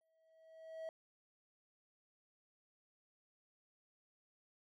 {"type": "tone with exponential growth", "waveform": "triangle", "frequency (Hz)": 645, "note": "E5", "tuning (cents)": -38, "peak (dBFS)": -39, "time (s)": [0.01, 0.89], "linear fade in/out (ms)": 1, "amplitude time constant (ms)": 190, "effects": []}